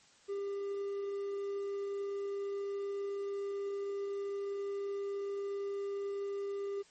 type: tone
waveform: triangle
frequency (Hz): 399.4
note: G4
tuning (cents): +32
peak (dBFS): -33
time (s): 0.28-6.83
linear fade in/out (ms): 20
effects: white hiss -63 dBFS RMS until 6.9 s + MP3 32 kbps